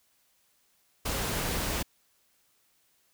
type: noise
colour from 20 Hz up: pink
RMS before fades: -31 dBFS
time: 1.05-1.83 s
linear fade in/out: 10 ms
effects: white hiss -69 dBFS RMS until 3.13 s